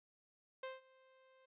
sawtooth tone with ADSR envelope, 523.3 Hz, C5, in tune, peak -38 dBFS, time 0.63-1.46 s, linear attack 5 ms, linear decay 170 ms, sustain -24 dB, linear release 10 ms, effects resampled to 8000 Hz

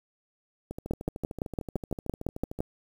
two click trains, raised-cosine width 2 ms, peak -23 / -15 dBFS, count 26 / 11, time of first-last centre 0.71-2.59 / 0.91-2.605 s, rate 13.3 / 5.9 Hz, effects 8-bit

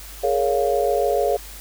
sine chord, Bb minor seventh, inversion third, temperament just, 419.5 / 466.2 / 559.4 / 699.2 Hz, Ab4 / Bb4 / Db5 / F5, +17 / 0 / +16 / +2 cents, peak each -22 / -24 / -22 / -23 dBFS, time 0.23-1.37 s, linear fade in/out 10 ms, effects added 50 Hz sine -39 dBFS peak until 1.6 s + white hiss -40 dBFS RMS until 1.6 s

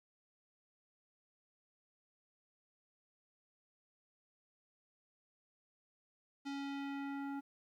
square tone with low-pass filter sweep, 278.7 Hz, C#4, 9 cents sharp, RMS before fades -42 dBFS, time 6.45-7.41 s, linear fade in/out 20 ms, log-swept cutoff 5100 to 1200 Hz, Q 1.2, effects 12-bit

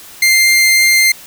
sawtooth tone, 2099 Hz, C7, 5 cents sharp, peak -4 dBFS, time 0.22-1.12 s, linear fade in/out 5 ms, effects white hiss -36 dBFS RMS until 1.26 s

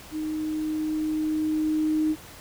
sine tone with level ramp, 310 Hz, D#4, 6 cents flat, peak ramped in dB -27 to -20 dBFS, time 0.11-2.16 s, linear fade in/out 50 ms, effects pink hiss -45 dBFS RMS until 2.4 s

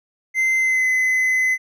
triangle tone with pitch glide, 2072 to 2033 Hz, C7 to B6, -17 to +50 cents, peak -14 dBFS, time 0.34-1.58 s, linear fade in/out 50 ms, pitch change -33 cents, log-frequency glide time 0.57-0.88 s, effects none

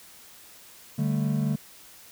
triangle chord, D suspended fourth, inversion none, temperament just, 146.83 / 195.78 / 220.2 Hz, D3 / G3 / A3, 0 / -2 / +2 cents, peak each -24 / -28 / -26 dBFS, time 0.98-1.56 s, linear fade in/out 10 ms, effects white hiss -50 dBFS RMS until 2.11 s

